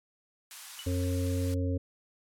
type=high-pass noise; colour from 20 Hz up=white; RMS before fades=-44 dBFS; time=0.51-1.54 s; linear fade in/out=0 ms; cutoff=870 Hz; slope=24 dB/octave
type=tone with exponential decay; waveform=sine; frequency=2960 Hz; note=F#7; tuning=in tune; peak=-37 dBFS; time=0.79-0.93 s; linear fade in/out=0 ms; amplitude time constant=29 ms
type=harmonic tone; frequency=90.1 Hz; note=F#2; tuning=45 cents flat; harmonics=1 / 3 / 5 / 6; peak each=-28 / -33 / -39 / -39 dBFS; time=0.86-1.78 s; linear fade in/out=10 ms
effects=low-pass 12000 Hz 12 dB/octave + MP3 96 kbps